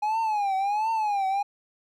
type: tone with vibrato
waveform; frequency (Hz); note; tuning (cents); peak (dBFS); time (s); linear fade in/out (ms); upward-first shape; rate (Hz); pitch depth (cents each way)
triangle; 830.6; G#5; 0; -21; 0.02-1.43; 10; triangle; 1.4; 160
effects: none